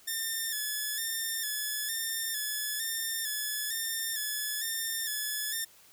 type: tone with vibrato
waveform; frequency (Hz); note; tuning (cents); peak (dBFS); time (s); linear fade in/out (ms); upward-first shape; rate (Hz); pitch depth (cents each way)
5% pulse; 1760; A6; 0; -21; 0.07-5.65; 10; square; 1.1; 46
effects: white hiss -58 dBFS RMS until 5.92 s